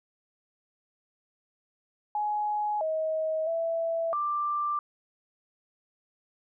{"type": "tone with pitch steps", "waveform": "sine", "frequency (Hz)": [839, 633, 662, 1181], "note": ["G#5", "D#5", "E5", "D6"], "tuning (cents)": [17, 30, 7, 9], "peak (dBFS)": -26, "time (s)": [2.15, 4.79], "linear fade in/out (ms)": 2, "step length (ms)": 660, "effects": []}